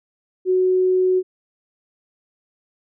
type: tone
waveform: sine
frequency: 370 Hz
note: F#4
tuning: in tune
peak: -14 dBFS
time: 0.45-1.23 s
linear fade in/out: 50 ms
effects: none